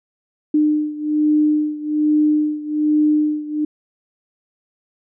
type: beating tone pair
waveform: sine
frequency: 301.9 / 303.1 Hz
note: D4 / D#4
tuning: +48 / -45 cents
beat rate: 1.2 Hz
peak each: -16 / -19 dBFS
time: 0.54-3.65 s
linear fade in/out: 5 ms
effects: none